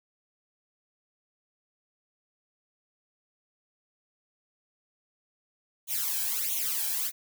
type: noise with flanger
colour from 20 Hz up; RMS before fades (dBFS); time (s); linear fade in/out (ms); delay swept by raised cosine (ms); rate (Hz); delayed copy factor
blue; -30; 5.87-7.12; 50; 0.3 to 1.26; 1.5; +0.95
effects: none